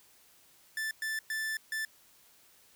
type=tone bursts at uneven times; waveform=45% pulse; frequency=1760 Hz; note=A6; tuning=in tune; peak=-32 dBFS; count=4; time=0.77-0.91 / 1.02-1.19 / 1.3-1.57 / 1.72-1.85 s; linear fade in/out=2 ms; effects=white hiss -62 dBFS RMS until 2.75 s